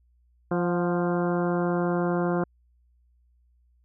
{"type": "harmonic tone with a mistuned harmonic", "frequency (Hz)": 174.61, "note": "F3", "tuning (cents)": 0, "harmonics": [1, 2, 3, 4, 5, 6, 7, 8, 9], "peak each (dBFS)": [-26, -27, -31, -33, -40, -36, -41, -38, -45], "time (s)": [0.51, 2.44], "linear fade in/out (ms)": 5, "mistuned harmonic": 4, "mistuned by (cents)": 34, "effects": ["added 60 Hz sine -60 dBFS peak until 3.84 s"]}